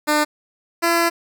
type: tone pair in turn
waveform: 10% pulse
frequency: 300.4 / 338.1 Hz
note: D4 / E4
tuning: +39 / +44 cents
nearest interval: major second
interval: 205 cents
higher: second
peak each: -7 dBFS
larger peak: neither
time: 0.07-0.25 / 0.82-1.1 s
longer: second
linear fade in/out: 20 ms
effects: none